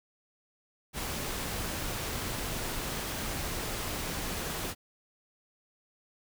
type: noise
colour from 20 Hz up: pink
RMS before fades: -35 dBFS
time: 0.93-4.75 s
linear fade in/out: 50 ms
effects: none